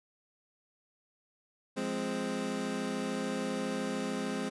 25% pulse chord, F minor, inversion none, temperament equal, 174.61 / 207.7 / 261.6 Hz, F3 / Ab3 / C4, 0 / 0 / 0 cents, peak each -38 / -32 / -32 dBFS, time 1.76-4.5 s, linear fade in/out 20 ms, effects resampled to 24000 Hz

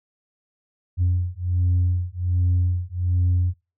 sine beating tone pair, 88.7 / 90 Hz, F2 / F#2, +27 / -47 cents, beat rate 1.3 Hz, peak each -20 dBFS, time 0.97-3.54 s, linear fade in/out 50 ms, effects noise-tail reverb RT60 0.3 s tail -25 dB re dry + tanh soft clip ceiling -14 dBFS

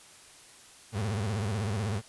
35% pulse tone with vibrato, 104.2 Hz, G#2, 6 cents sharp, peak -27 dBFS, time 0.92-2.02 s, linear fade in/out 50 ms, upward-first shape sine, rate 16 Hz, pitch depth 170 cents each way, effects white hiss -53 dBFS RMS until 2.08 s + resampled to 24000 Hz

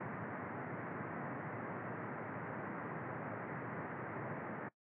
pink band-pass noise, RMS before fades -44 dBFS, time 0-4.69 s, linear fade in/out 10 ms, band 110 to 2000 Hz, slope 48 dB/octave, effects noise-tail reverb RT60 0.1 s tail -20 dB re dry

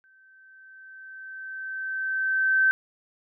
sine tone with exponential growth, 1546 Hz, G6, 24 cents flat, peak -16 dBFS, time 0.04-2.71 s, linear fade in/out 0 ms, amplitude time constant 580 ms, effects none

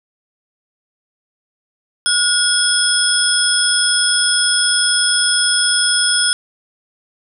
sine tone cluster, 1446 / 3349 / 5200 / 9370 Hz, F#6 / G#7 / E8 / D9, -40 / +14 / -24 / -5 cents, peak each -18 dBFS, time 2.06-6.33 s, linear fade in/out 0 ms, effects none

